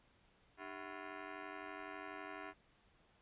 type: ring-modulated tone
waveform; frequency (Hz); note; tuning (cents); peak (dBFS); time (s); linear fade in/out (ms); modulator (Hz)
10% pulse; 349.2; F4; 0; -35; 0.57-2.54; 50; 46
effects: pink hiss -71 dBFS RMS until 3.21 s + resampled to 8000 Hz